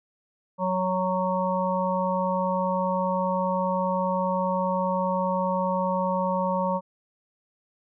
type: harmonic tone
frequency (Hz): 185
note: F#3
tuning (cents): 0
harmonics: 1 / 3 / 5 / 6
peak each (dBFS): -28 / -27 / -27 / -32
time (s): 0.58-6.81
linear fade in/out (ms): 50
effects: none